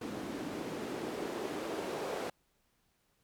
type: noise with band-pass filter sweep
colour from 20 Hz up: white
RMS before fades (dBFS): -39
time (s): 0.01-2.3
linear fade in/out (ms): 5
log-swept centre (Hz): 260 to 460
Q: 1.8
effects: pink hiss -75 dBFS RMS until 3.23 s